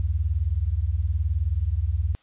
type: beating tone pair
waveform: sine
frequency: 68.6 / 87.6 Hz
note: C#2 / F2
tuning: -17 / +6 cents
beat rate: 19 Hz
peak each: -24 dBFS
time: 0-2.15 s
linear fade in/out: 0 ms
effects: white hiss -61 dBFS RMS until 2.22 s + resampled to 8000 Hz